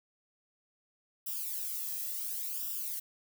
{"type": "noise with flanger", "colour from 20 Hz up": "violet", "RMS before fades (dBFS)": -37, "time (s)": [1.26, 3], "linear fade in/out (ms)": 10, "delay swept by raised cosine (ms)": [0.46, 1.39], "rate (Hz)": 0.71, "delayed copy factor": -0.85, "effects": []}